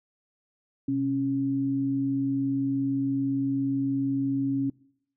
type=tone pair together; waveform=sine; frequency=128.6 / 274.7 Hz; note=C3 / C#4; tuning=-30 / -16 cents; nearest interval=octave + minor second; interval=1314 cents; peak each=-33 / -24 dBFS; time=0.88-4.7 s; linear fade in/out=5 ms; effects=noise-tail reverb RT60 0.7 s tail -24 dB re dry